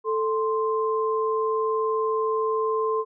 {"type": "tone pair together", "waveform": "sine", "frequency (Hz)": [440, 1046.5], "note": ["A4", "C6"], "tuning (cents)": [0, 0], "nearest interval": "octave + minor third", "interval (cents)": 1500, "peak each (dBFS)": [-23, -26], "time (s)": [0.04, 3.05], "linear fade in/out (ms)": 50, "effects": []}